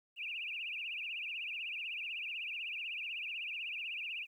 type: tone with vibrato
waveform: sine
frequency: 2600 Hz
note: E7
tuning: 24 cents flat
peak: -38 dBFS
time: 0.16-4.27 s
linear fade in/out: 50 ms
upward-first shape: triangle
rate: 16 Hz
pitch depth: 200 cents each way
effects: 12-bit